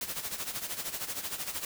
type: noise with tremolo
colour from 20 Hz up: white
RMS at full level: -34 dBFS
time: 0.01-1.65 s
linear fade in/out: 2 ms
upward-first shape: sine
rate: 13 Hz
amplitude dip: 70%
effects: none